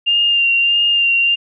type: tone with vibrato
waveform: sine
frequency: 2794 Hz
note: F7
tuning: in tune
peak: -11 dBFS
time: 0.06-1.36 s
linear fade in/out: 20 ms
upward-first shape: sine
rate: 1.6 Hz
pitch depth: 23 cents each way
effects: none